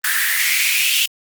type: noise with high-pass filter sweep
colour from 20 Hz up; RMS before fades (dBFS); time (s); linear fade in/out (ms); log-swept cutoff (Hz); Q
white; -17; 0.04-1.06; 5; 1600 to 2900; 6.4
effects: Opus 24 kbps